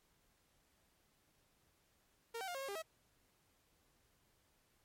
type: tone with pitch steps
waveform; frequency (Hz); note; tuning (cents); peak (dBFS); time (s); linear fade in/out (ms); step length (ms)
sawtooth; 461.9 / 767 / 708 / 540 / 544 / 400.7 / 644; A#4 / G5 / F5 / C#5 / C#5 / G4 / E5; -16 / -38 / +23 / -45 / -33 / +38 / -41; -38; 2.34-2.823; 10; 69
effects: pink hiss -75 dBFS RMS until 4.84 s + MP3 64 kbps